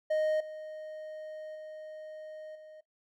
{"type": "tone with level steps", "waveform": "triangle", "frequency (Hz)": 620, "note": "D#5", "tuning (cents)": -6, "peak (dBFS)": [-24, -38, -40, -46], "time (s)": [0.1, 2.81], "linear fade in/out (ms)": 10, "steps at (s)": [0.4, 1.55, 2.55], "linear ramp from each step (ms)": 5, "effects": ["noise-tail reverb RT60 0.1 s tail -17 dB re dry"]}